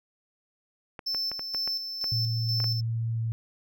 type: clicks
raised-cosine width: 0.5 ms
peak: -23 dBFS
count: 9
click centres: 0.992 / 1.147 / 1.316 / 1.394 / 1.547 / 1.676 / 2.042 / 2.602 / 2.642 s
type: tone with tremolo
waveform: triangle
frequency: 5300 Hz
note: E8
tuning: 9 cents sharp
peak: -26 dBFS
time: 1.06-2.81 s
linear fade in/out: 10 ms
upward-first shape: square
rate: 2.1 Hz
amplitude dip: 50%
type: tone with pitch glide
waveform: sine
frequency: 114.4 to 113.54 Hz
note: A#2 to A#2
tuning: -32 to -45 cents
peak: -26 dBFS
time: 2.12-3.32 s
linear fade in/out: 0 ms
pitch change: -13 cents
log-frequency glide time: 3.12-3.21 s
effects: none